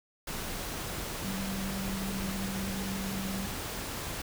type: tone in noise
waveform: sine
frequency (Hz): 193.4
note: G3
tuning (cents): -23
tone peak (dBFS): -34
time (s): 1.24-3.46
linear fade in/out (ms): 5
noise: pink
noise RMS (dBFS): -37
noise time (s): 0.27-4.22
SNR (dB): 0
effects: none